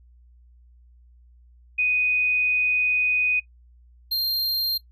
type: tone pair in turn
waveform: sine / square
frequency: 2491 / 4189 Hz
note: D#7 / C8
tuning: +1 / +1 cents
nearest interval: major sixth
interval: 900 cents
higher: second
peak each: -19 / -22 dBFS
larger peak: first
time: 1.78-3.4 / 4.11-4.78 s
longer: first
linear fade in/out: 10 ms
effects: noise-tail reverb RT60 0.1 s tail -18 dB re dry + added 60 Hz sine -50 dBFS peak until 4.91 s

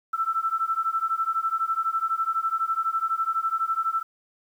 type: beating tone pair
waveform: sine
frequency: 1323 / 1335 Hz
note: E6 / E6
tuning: +6 / +22 cents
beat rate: 12 Hz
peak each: -26 dBFS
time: 0.13-4.03 s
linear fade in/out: 10 ms
effects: 9-bit

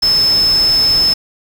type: tone in noise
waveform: sine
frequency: 5230 Hz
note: E8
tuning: 15 cents flat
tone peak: -9 dBFS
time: 0.02-1.14 s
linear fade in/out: 10 ms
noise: pink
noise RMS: -25 dBFS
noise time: 0.02-1.14 s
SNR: +13 dB
effects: none

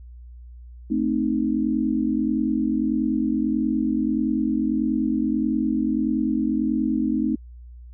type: chord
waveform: sine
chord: A diminished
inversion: none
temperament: equal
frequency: 220 / 261.6 / 311.1 Hz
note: A3 / C4 / Eb4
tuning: 0 / 0 / 0 cents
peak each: -24 dBFS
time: 0.9-7.36 s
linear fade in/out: 10 ms
effects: added 60 Hz sine -39 dBFS peak until 7.93 s

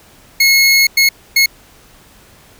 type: tone bursts at uneven times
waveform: 25% pulse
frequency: 2174 Hz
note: C#7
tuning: 34 cents flat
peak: -4 dBFS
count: 3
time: 0.4-0.87 / 0.97-1.09 / 1.36-1.46 s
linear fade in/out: 5 ms
effects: pink hiss -45 dBFS RMS until 2.59 s

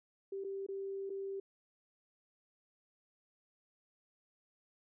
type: tone with dropouts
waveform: sine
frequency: 391.1 Hz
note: G4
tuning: 4 cents flat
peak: -38 dBFS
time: 0.32-1.4 s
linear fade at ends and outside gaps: 5 ms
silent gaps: 0.44-0.445 / 0.665-0.686 / 1.096-1.101 s
effects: none

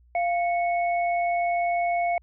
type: tone pair together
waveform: sine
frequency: 695.2 / 2207 Hz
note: F5 / C#7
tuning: -8 / -8 cents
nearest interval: octave + minor sixth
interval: 2000 cents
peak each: -22 / -31 dBFS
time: 0.15-2.18 s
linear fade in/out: 2 ms
effects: added 60 Hz sine -54 dBFS peak until 2.22 s

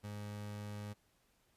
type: tone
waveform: 30% pulse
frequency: 103.83 Hz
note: G#2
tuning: in tune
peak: -40 dBFS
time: 0.03-0.94 s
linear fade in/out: 20 ms
effects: pink hiss -74 dBFS RMS until 1.56 s + resampled to 32000 Hz

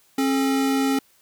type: tone pair together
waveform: square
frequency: 270.4 / 429.2 Hz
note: C#4 / A4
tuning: -43 / -43 cents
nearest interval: minor sixth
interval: 800 cents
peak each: -20 / -29 dBFS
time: 0.18-0.99 s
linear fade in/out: 5 ms
effects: white hiss -59 dBFS RMS until 1.21 s

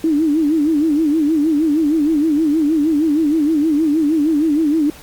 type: tone with vibrato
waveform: sine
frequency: 306.4 Hz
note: D#4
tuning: 27 cents flat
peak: -12 dBFS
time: 0.04-4.9 s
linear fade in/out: 2 ms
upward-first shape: sine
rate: 6.4 Hz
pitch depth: 120 cents each way
effects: pink hiss -40 dBFS RMS until 5.02 s + Opus 48 kbps

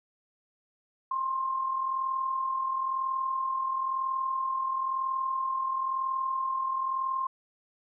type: tone with amplitude modulation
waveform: sine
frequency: 1058 Hz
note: C6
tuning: 19 cents sharp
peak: -25 dBFS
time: 1.11-7.27 s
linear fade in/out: 5 ms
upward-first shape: sine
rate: 41 Hz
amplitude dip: 50%
effects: none

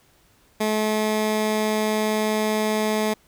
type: tone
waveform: 15% pulse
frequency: 215.2 Hz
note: A3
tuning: 38 cents flat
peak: -14 dBFS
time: 0.6-3.14 s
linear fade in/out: 10 ms
effects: pink hiss -59 dBFS RMS until 3.27 s

